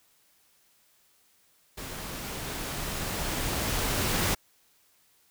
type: noise with level ramp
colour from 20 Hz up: pink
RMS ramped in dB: -39 to -26 dBFS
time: 1.77-4.35 s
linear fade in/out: 10 ms
effects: white hiss -65 dBFS RMS until 5.3 s